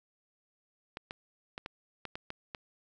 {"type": "clicks", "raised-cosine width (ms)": 0.3, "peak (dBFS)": -23, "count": 8, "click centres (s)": [0.971, 1.109, 1.579, 1.661, 2.053, 2.155, 2.304, 2.548], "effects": []}